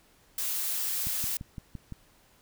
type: noise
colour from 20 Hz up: blue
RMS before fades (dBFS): -31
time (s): 0.38-1.37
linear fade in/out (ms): 2
type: click train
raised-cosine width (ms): 5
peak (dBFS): -26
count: 6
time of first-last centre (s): 1.07-1.923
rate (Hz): 5.86
effects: pink hiss -62 dBFS RMS until 2.41 s